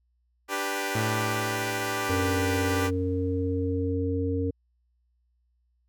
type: chord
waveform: 10% pulse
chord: G major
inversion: second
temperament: equal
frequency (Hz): 293.7 / 392 / 493.9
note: D4 / G4 / B4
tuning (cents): 0 / 0 / 0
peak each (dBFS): -25 / -22 / -25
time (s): 0.48-2.91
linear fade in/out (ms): 50
type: tone with exponential decay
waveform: sawtooth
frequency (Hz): 110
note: A2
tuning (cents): 0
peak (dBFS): -22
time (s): 0.95-3.94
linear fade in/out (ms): 5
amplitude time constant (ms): 650
type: harmonic tone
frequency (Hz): 92.1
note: F#2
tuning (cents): -7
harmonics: 1 / 3 / 5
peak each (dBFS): -28 / -29 / -30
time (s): 2.09-4.51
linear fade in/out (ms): 10
effects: added 60 Hz sine -67 dBFS peak until 5.88 s